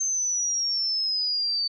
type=exponential sweep; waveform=sine; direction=down; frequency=6320 to 4549 Hz; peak=-23 dBFS; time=0-1.68 s; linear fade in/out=10 ms; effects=none